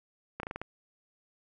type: slowing click train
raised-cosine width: 0.5 ms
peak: -21 dBFS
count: 6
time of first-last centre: 0.4-0.616 s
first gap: 32 ms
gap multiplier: 1.15
effects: none